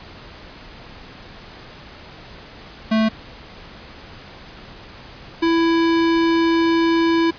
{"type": "tone pair in turn", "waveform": "square", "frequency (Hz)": [220, 331.6], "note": ["A3", "E4"], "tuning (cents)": [0, 10], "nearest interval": "perfect fifth", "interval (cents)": 710, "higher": "second", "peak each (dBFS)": [-15, -15], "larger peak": "neither", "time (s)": [[2.91, 3.09], [5.42, 7.31]], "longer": "second", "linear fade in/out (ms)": 10, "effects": ["pink hiss -40 dBFS RMS until 7.38 s", "resampled to 11025 Hz"]}